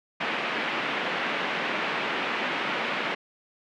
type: band-pass noise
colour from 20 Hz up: white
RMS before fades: -29 dBFS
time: 0.2-3.15 s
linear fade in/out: 10 ms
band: 180 to 2700 Hz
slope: 24 dB/octave
effects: none